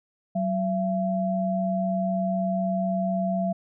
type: tone pair together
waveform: sine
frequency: 187.95 / 676 Hz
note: F#3 / E5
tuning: +27 / +43 cents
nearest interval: octave + minor seventh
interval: 2216 cents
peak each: -25 / -26 dBFS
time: 0.35-3.53 s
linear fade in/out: 10 ms
effects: none